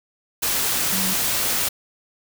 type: tone in noise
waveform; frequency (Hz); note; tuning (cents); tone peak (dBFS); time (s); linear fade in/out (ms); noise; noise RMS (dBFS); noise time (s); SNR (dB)
sine; 189.5; F#3; +42; -27; 0.92-1.14; 10; white; -22; 0.42-1.69; -8
effects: none